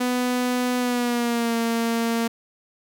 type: tone with pitch glide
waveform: sawtooth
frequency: 248.5 to 230.5 Hz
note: B3 to A#3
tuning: +11 to -19 cents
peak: -17 dBFS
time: 0-2.28 s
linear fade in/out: 10 ms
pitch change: -130 cents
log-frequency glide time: 0.78-1.56 s
effects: none